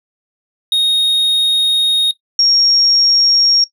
triangle / sine tone pair in turn, 3729 / 5568 Hz, A#7 / F8, 0 / -6 cents, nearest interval perfect fifth, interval 694 cents, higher second, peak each -8 dBFS, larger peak neither, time 0.72-2.11 / 2.39-3.64 s, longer first, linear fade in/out 2 ms, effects noise-tail reverb RT60 0.1 s tail -18 dB re dry

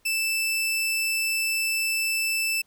sawtooth tone, 2644 Hz, E7, 5 cents sharp, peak -20 dBFS, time 0.05-2.62 s, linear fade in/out 10 ms, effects pink hiss -65 dBFS RMS until 2.66 s

